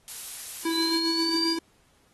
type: noise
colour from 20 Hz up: blue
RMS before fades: -36 dBFS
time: 0.08-0.98 s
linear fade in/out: 0 ms
type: tone with tremolo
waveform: square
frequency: 329.6 Hz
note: E4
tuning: in tune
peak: -25 dBFS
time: 0.65-1.59 s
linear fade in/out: 5 ms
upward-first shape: sine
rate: 7.5 Hz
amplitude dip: 45%
type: linear sweep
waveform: sine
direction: up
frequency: 3958 to 4844 Hz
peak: -26 dBFS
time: 0.7-1.57 s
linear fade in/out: 50 ms
effects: pink hiss -64 dBFS RMS until 2.13 s + AAC 32 kbps